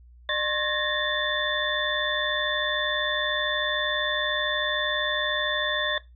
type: tone cluster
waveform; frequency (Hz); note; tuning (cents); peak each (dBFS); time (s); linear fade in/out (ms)
sine; 603 / 1073 / 1709 / 1842 / 3528; D5 / C6 / G#6 / A#6 / A7; +46 / +43 / +49 / -21 / +4; -31 / -33 / -30 / -29 / -27; 0.29-5.98; 2
effects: noise-tail reverb RT60 0.2 s tail -18 dB re dry + added 60 Hz sine -48 dBFS peak until 6.15 s